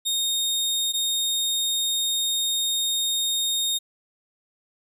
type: tone pair in turn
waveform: sawtooth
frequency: 3700 / 3700 Hz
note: A#7 / A#7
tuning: -14 / -14 cents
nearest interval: unison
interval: 0 cents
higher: neither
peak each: -19 dBFS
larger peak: neither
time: 0.05-0.93 / 0.93-3.79 s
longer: second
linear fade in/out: 20 ms
effects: resampled to 32000 Hz